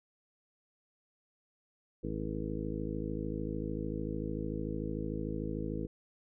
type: harmonic tone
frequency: 53.4 Hz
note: G#1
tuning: 49 cents sharp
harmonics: 1 / 2 / 3 / 4 / 5 / 6 / 8 / 9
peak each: -41 / -44 / -41 / -42 / -42 / -41 / -44 / -44 dBFS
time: 2.03-5.87 s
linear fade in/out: 10 ms
effects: none